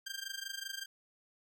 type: tone with amplitude modulation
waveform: 15% pulse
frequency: 1587 Hz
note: G6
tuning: 21 cents sharp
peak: -30 dBFS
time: 0.06-0.86 s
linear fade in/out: 10 ms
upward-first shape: sine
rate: 25.2 Hz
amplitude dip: 85%
effects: none